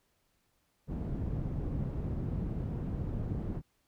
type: low-pass noise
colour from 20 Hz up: white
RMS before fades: -35 dBFS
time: 0.87-3.62 s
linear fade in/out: 50 ms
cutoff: 160 Hz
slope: 12 dB/octave
effects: pink hiss -75 dBFS RMS until 3.87 s